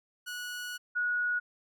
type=tone pair in turn; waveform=sawtooth / sine; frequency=1465 / 1457.4 Hz; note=F#6 / F#6; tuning=-18 / -27 cents; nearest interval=unison; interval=9 cents; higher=first; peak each=-33 / -27 dBFS; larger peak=second; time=0.26-0.78 / 0.95-1.4 s; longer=first; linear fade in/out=20 ms; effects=none